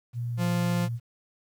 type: tone with vibrato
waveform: sine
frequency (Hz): 118.4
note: A#2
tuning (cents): +27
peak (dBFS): -28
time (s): 0.13-1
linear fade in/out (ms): 50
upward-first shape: square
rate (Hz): 2.4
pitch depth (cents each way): 14
type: tone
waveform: 45% pulse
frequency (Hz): 174.61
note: F3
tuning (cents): 0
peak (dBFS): -25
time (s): 0.37-0.89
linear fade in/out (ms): 50
effects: 10-bit